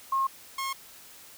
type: tone pair in turn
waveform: sine / sawtooth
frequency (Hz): 1075 / 1079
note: C6 / C#6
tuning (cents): +47 / -47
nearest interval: unison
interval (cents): 6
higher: second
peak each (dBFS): -23 / -26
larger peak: first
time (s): 0.12-0.27 / 0.58-0.73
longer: neither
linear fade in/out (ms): 5
effects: white hiss -50 dBFS RMS until 1.37 s